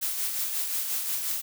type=noise with tremolo; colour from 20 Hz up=blue; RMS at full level=-28 dBFS; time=0.01-1.42 s; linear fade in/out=20 ms; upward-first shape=sine; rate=5.6 Hz; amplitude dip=40%; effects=none